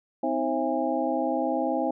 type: tone cluster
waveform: sine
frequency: 258.3 / 318.7 / 533 / 665 / 816 Hz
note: C4 / D#4 / C5 / E5 / G#5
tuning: -22 / +42 / +32 / +15 / -31 cents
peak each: -30 dBFS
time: 0.23-1.91 s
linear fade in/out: 5 ms
effects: none